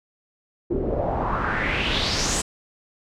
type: noise with low-pass filter sweep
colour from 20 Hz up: pink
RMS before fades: -24 dBFS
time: 0.7-2.42 s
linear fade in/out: 10 ms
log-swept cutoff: 350 to 8300 Hz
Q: 3.7
effects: none